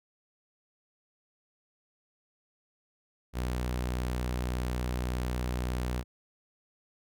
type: tone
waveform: sawtooth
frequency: 61.74 Hz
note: B1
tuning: in tune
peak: -26 dBFS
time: 3.33-6.04 s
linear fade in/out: 50 ms
effects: none